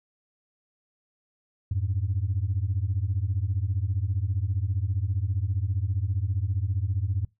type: beating tone pair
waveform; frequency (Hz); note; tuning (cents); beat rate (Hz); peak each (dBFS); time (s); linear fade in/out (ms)
sine; 89 / 104; F2 / G#2; +33 / +3; 15; -26; 1.71-7.25; 5
effects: noise-tail reverb RT60 0.2 s tail -24 dB re dry + tanh soft clip ceiling -18 dBFS